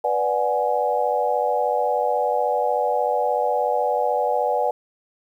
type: chord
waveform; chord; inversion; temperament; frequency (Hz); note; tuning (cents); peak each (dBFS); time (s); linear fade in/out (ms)
sine; G# half-diminished seventh; first; equal with one note detuned; 493.9 / 587.3 / 740 / 836.4; B4 / D5 / F#5 / G#5; 0 / 0 / 0 / +12; -24; 0.04-4.71; 5
effects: 9-bit